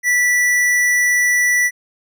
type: tone with hard clipping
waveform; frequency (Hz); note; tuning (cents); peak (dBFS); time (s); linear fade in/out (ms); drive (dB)
sine; 1963; B6; -11; -14; 0.03-1.71; 50; 13
effects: none